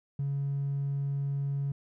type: tone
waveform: triangle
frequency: 140 Hz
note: C#3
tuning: 18 cents sharp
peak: -25 dBFS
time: 0.19-1.72 s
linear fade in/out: 5 ms
effects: tanh soft clip ceiling -25 dBFS